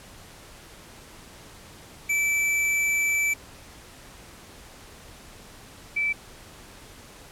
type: tone pair in turn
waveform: square / sine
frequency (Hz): 2318 / 2318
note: D7 / D7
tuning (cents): -23 / -23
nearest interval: unison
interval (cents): 0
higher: neither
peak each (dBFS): -22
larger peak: neither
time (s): 2.09-3.34 / 5.96-6.13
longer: first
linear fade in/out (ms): 10
effects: pink hiss -47 dBFS RMS until 7.31 s + low-pass 12000 Hz 12 dB/octave